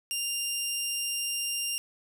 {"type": "tone", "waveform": "15% pulse", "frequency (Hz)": 2794, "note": "F7", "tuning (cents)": 0, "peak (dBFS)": -22, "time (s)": [0.11, 1.78], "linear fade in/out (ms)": 0, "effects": []}